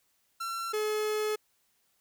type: tone pair in turn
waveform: 45% pulse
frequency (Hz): 1355 / 426.8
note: E6 / G#4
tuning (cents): +47 / +47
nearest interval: octave + minor sixth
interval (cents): 2000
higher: first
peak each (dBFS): -33 / -28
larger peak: second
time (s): 0.4-0.73 / 0.73-1.36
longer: second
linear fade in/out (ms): 10
effects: white hiss -72 dBFS RMS until 2 s